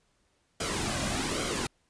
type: noise with flanger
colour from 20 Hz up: pink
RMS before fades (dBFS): -31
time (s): 0.6-1.67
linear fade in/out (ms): 5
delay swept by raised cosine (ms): 1.1 to 2.3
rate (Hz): 1.2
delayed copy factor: -0.6
effects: pink hiss -71 dBFS RMS until 1.89 s + resampled to 22050 Hz